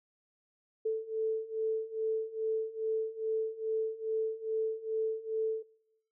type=beating tone pair; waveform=sine; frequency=440 / 442.4 Hz; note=A4 / A4; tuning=0 / +9 cents; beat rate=2.4 Hz; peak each=-35 / -32 dBFS; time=0.85-5.63 s; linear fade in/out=10 ms; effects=noise-tail reverb RT60 0.8 s tail -21 dB re dry